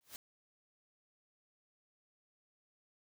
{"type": "noise with exponential growth", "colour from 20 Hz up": "white", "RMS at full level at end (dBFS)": -44, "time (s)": [0.01, 0.16], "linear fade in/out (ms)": 0, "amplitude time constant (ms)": 31, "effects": []}